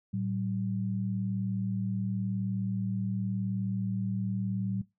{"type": "tone pair together", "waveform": "sine", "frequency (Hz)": [111.9, 190.99], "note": ["A2", "G3"], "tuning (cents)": [30, -45], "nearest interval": "major sixth", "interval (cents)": 925, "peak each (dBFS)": [-33, -31], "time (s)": [0.13, 4.82], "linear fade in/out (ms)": 10, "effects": ["noise-tail reverb RT60 0.2 s tail -19 dB re dry"]}